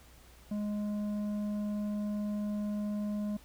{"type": "tone with tanh clipping", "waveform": "triangle", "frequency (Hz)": 208, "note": "G#3", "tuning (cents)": 3, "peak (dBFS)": -33, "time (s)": [0.51, 3.37], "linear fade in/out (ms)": 5, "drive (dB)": 12, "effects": ["added 60 Hz sine -57 dBFS peak until 3.44 s", "pink hiss -59 dBFS RMS until 3.44 s"]}